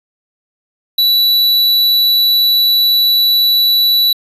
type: tone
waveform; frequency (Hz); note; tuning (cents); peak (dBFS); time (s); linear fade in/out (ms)
square; 3946; B7; -2; -9; 0.98-4.13; 5
effects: resampled to 32000 Hz